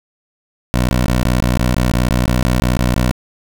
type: tone bursts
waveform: 15% pulse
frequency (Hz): 61.74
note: B1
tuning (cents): 0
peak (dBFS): -6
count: 14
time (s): 0.74-3.113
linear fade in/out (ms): 0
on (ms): 150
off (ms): 21
effects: none